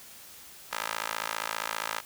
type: tone with high-pass filter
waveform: 15% pulse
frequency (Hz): 55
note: A1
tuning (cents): 0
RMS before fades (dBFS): -34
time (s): 0.71-2.01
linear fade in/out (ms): 20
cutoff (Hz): 1100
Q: 1.3
effects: white hiss -49 dBFS RMS until 2.05 s